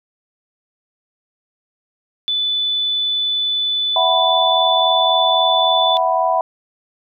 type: tone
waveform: sine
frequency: 3490 Hz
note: A7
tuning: 15 cents flat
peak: -16 dBFS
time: 2.28-5.97 s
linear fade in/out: 0 ms
type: chord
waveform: sine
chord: E suspended second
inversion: none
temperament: equal with one note detuned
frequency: 659.3 / 743 / 987.8 Hz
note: E5 / F#5 / B5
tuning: 0 / +7 / 0 cents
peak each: -18 dBFS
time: 3.96-6.41 s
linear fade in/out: 2 ms
effects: none